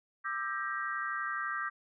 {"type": "chord", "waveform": "sine", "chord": "E half-diminished seventh", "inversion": "third", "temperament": "just", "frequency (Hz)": [1186.7, 1318.5, 1582.2, 1898.7], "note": ["D6", "E6", "G6", "Bb6"], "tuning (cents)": [18, 0, 16, 31], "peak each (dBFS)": [-37, -40, -37, -40], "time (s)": [0.24, 1.7], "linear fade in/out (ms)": 20, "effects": []}